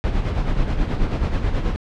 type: noise with tremolo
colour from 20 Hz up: brown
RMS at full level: -18 dBFS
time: 0.04-1.76 s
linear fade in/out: 0 ms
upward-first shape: sine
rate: 9.3 Hz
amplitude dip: 55%
effects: low-pass 4000 Hz 12 dB/octave